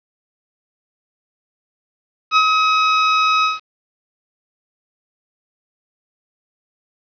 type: tone with ADSR envelope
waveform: sawtooth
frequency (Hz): 1273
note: D#6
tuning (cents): +39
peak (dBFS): -5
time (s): 2.31-3.6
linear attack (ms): 56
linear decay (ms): 61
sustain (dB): -4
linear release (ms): 160
effects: resampled to 11025 Hz + 7-bit